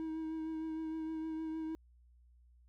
triangle tone with vibrato, 318.4 Hz, D#4, 40 cents sharp, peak -35 dBFS, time 0-1.75 s, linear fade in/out 0 ms, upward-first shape triangle, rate 6.5 Hz, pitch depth 22 cents each way, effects added 60 Hz sine -61 dBFS peak until 2.68 s

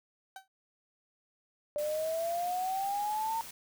30% pulse tone with exponential decay, 768 Hz, G5, 36 cents flat, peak -37 dBFS, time 0.36-0.48 s, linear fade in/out 2 ms, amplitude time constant 24 ms
sine exponential sweep, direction up, 587.3 to 916 Hz, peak -30 dBFS, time 1.76-3.41 s, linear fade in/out 0 ms
white noise, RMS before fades -46 dBFS, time 1.78-3.51 s, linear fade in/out 5 ms
effects none

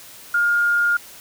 sine tone, 1416 Hz, F6, 23 cents sharp, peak -15 dBFS, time 0.34-0.97 s, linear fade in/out 5 ms, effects white hiss -42 dBFS RMS until 1.2 s

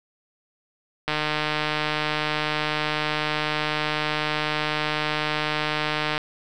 click train, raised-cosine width 0.3 ms, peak -8 dBFS, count 776, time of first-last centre 1.08-6.179 s, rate 152 Hz, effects none

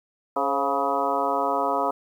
harmonic tone with a mistuned harmonic, 140 Hz, C#3, 18 cents sharp, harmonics 2 / 3 / 4 / 5 / 6 / 7 / 8 / 9, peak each -33 / -31 / -29 / -27 / -32 / -27 / -33 / -29 dBFS, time 0.36-1.91 s, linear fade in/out 5 ms, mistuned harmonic 4, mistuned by -64 cents, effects 9-bit

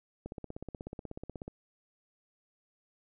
click train, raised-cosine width 2 ms, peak -27 dBFS, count 21, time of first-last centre 0.26-1.48 s, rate 16.4 Hz, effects none

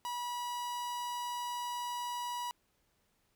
45% pulse tone, 972 Hz, B5, 28 cents flat, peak -36 dBFS, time 0.05-2.51 s, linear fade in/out 0 ms, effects pink hiss -75 dBFS RMS until 3.35 s

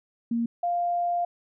sine tone pair in turn, 233.1 / 698.5 Hz, A#3 / F5, 0 / 0 cents, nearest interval octave + perfect fifth, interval 1900 cents, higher second, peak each -23 dBFS, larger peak neither, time 0.31-0.46 / 0.63-1.25 s, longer second, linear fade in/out 5 ms, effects none

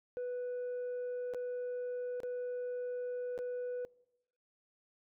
sine tone with dropouts, 493.9 Hz, B4, in tune, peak -33 dBFS, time 0.17-3.85 s, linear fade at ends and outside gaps 0 ms, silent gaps 1.337-1.346 / 2.203-2.233 / 3.378-3.389 s, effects noise-tail reverb RT60 1.0 s tail -26 dB re dry + tanh soft clip ceiling -35 dBFS

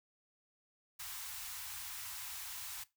white band-stop noise, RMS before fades -45 dBFS, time 0.99-2.84 s, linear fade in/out 10 ms, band 110 to 770 Hz, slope 48 dB/octave, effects noise-tail reverb RT60 0.2 s tail -18 dB re dry

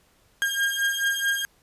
35% pulse beating tone pair, 1612 / 1616.6 Hz, G6 / G#6, +48 / -47 cents, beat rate 4.6 Hz, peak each -24 dBFS, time 0.42-1.45 s, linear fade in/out 0 ms, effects pink hiss -62 dBFS RMS until 1.62 s + resampled to 32000 Hz

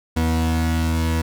40% pulse tone pair together, 80.92 / 242.5 Hz, E2 / B3, -32 / -31 cents, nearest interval octave + perfect fifth, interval 1901 cents, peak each -18 / -23 dBFS, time 0.16-1.22 s, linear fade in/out 10 ms, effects none

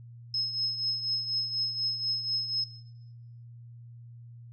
sine tone with tremolo, 5170 Hz, E8, 34 cents flat, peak -24 dBFS, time 0.34-2.64 s, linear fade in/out 2 ms, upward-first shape triangle, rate 4.1 Hz, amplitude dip 70%, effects noise-tail reverb RT60 0.9 s tail -19 dB re dry + added 118 Hz sine -45 dBFS peak until 4.52 s

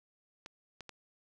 clicks, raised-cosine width 0.2 ms, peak -28 dBFS, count 3, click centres 0.461 / 0.807 / 0.893 s, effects none

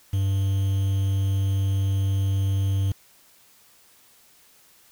triangle tone with quantisation, 97.4 Hz, G2, 11 cents flat, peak -18 dBFS, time 0.13-2.92 s, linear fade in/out 5 ms, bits 7, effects white hiss -56 dBFS RMS until 4.91 s

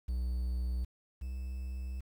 triangle tone pair in turn, 61.74 / 63.92 Hz, B1 / C2, 0 / -40 cents, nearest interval minor second, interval 60 cents, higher second, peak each -29 / -34 dBFS, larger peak first, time 0.08-0.85 / 1.21-2.01 s, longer second, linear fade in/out 10 ms, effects 10-bit

